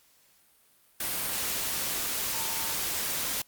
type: tone in noise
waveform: sine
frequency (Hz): 900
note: A5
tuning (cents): +39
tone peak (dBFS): -42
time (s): 2.34-2.74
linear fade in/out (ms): 5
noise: white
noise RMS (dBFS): -31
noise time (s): 1-3.42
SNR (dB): -14
effects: white hiss -63 dBFS RMS until 3.47 s + Opus 48 kbps